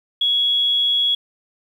sine tone, 3345 Hz, G#7, 12 cents sharp, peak -15 dBFS, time 0.21-1.15 s, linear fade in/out 5 ms, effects 8-bit

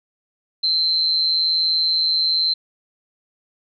sine tone with amplitude modulation, 4101 Hz, C8, 36 cents flat, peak -13 dBFS, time 0.63-2.54 s, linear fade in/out 10 ms, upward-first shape sine, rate 161 Hz, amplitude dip 65%, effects none

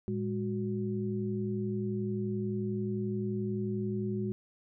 sine tone cluster, 112.4 / 203.8 / 367.8 Hz, A2 / G#3 / F#4, +37 / -32 / -10 cents, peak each -36 / -33 / -36 dBFS, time 0.08-4.32 s, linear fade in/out 0 ms, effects none

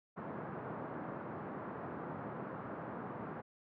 pink band-pass noise, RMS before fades -44 dBFS, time 0.16-3.42 s, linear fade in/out 20 ms, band 130 to 1400 Hz, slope 24 dB/octave, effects none

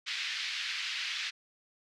pink band-pass noise, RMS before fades -36 dBFS, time 0.06-1.31 s, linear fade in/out 20 ms, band 1900 to 4700 Hz, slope 24 dB/octave, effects none

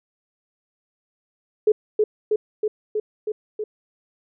sine tone with echo, 426.6 Hz, G#4, 46 cents sharp, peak -12 dBFS, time 1.67-1.72 s, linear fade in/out 5 ms, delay 320 ms, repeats 6, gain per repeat -2 dB, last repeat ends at 3.64 s, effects none

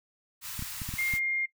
white band-stop noise, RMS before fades -39 dBFS, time 0.41-1.2 s, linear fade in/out 50 ms, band 140 to 910 Hz, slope 24 dB/octave
clicks, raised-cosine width 5 ms, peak -25 dBFS, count 6, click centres 0.593 / 0.624 / 0.818 / 0.89 / 0.939 / 1.138 s
sine tone, 2120 Hz, C7, 22 cents sharp, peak -27 dBFS, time 0.98-1.46 s, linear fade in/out 10 ms
effects noise-tail reverb RT60 0.1 s tail -17 dB re dry

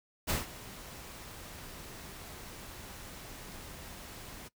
pink noise with ADSR envelope, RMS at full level -30 dBFS, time 0.27-4.49 s, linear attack 26 ms, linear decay 160 ms, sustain -17 dB, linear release 20 ms, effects noise-tail reverb RT60 0.1 s tail -19 dB re dry

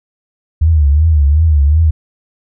sine tone with vibrato, 75.7 Hz, D#2, 47 cents flat, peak -6 dBFS, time 0.61-1.91 s, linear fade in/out 10 ms, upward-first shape triangle, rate 2.7 Hz, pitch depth 160 cents each way, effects none

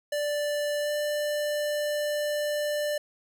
square tone with pitch glide, 587.3 to 592.4 Hz, D5 to D5, 0 to +15 cents, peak -27 dBFS, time 0.12-2.98 s, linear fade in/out 5 ms, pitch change +15 cents, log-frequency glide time 0.81-0.9 s, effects none

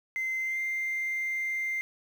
sine tone with pitch glide, 2071 to 2093 Hz, C7 to C7, -18 to 0 cents, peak -27 dBFS, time 0.16-1.81 s, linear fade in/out 0 ms, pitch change +18 cents, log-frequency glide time 0.39-0.59 s, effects tanh soft clip ceiling -25 dBFS + 9-bit

